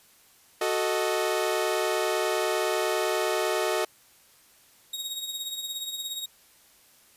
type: chord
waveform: sawtooth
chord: D# diminished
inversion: first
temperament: equal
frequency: 370 / 440 / 622.3 Hz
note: F#4 / A4 / D#5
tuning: 0 / 0 / 0 cents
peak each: -25 dBFS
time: 0.61-3.85 s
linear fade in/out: 5 ms
type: tone with tremolo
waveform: sawtooth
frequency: 3769 Hz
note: A#7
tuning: 18 cents sharp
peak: -26 dBFS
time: 4.93-6.26 s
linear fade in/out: 5 ms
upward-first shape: triangle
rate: 17 Hz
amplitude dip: 65%
effects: white hiss -58 dBFS RMS until 7.16 s + resampled to 32000 Hz